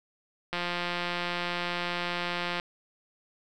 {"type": "click train", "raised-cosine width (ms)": 0.3, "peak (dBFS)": -15, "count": 363, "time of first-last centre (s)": [0.53, 2.599], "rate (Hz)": 175, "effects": []}